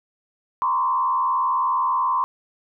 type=tone with frequency modulation; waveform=sine; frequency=1038 Hz; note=C6; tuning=14 cents flat; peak=-18 dBFS; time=0.62-2.24 s; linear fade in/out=0 ms; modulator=79.3 Hz; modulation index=1; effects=none